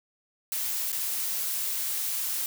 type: noise with dropouts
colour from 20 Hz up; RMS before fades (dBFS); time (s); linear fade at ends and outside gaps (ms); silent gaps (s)
blue; -30; 0.52-2.46; 1; 0.919-0.927
effects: none